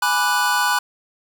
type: chord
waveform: square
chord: G# half-diminished seventh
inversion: none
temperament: equal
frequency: 830.6 / 987.8 / 1174.7 / 1480 Hz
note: G#5 / B5 / D6 / F#6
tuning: 0 / 0 / 0 / 0 cents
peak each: -25 / -22 / -26 / -21 dBFS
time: 0.02-0.79 s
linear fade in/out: 5 ms
effects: none